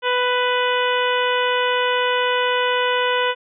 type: harmonic tone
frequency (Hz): 496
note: B4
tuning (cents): +7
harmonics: 1 / 2 / 3 / 4 / 5 / 6 / 7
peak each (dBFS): -21 / -22 / -24 / -28 / -29 / -26 / -32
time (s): 0.02-3.35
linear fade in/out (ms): 50
effects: none